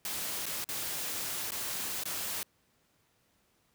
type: noise with dropouts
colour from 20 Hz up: white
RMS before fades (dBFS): -36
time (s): 0.05-2.43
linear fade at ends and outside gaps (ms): 1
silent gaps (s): 0.457-0.464 / 0.642-0.689 / 1.507-1.519 / 2.036-2.055
effects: pink hiss -71 dBFS RMS until 3.74 s + high-pass 60 Hz 12 dB/octave